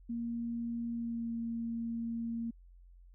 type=tone with pitch glide; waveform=sine; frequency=233.9 to 230.8 Hz; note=A#3 to A#3; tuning=+6 to -17 cents; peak=-34 dBFS; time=0.09-2.51 s; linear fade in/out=10 ms; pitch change=-23 cents; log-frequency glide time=0.91-1.31 s; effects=added 44 Hz sine -54 dBFS peak until 3.14 s